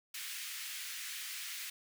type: high-pass noise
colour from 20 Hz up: pink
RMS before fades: -43 dBFS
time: 0.14-1.7 s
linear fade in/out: 5 ms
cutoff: 1800 Hz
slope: 24 dB/octave
effects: none